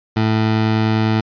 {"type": "tone", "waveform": "20% pulse", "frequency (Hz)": 110, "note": "A2", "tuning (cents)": 0, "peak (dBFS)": -9, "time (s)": [0.16, 1.21], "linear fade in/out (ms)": 10, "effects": ["resampled to 11025 Hz"]}